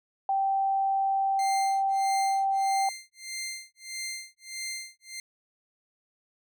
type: tone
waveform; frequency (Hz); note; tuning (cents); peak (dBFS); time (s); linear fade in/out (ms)
sine; 780; G5; -9; -23; 0.29-2.89; 2
type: tone with tremolo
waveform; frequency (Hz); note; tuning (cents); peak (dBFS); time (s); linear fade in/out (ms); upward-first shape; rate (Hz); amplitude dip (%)
15% pulse; 2093; C7; 0; -26; 1.39-5.2; 2; sine; 1.6; 100
effects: none